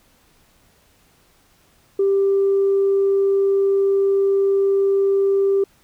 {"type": "tone", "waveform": "sine", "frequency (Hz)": 393.4, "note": "G4", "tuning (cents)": 6, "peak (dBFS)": -13, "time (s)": [1.99, 5.64], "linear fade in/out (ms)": 5, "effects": ["tanh soft clip ceiling -10 dBFS", "pink hiss -57 dBFS RMS until 5.83 s"]}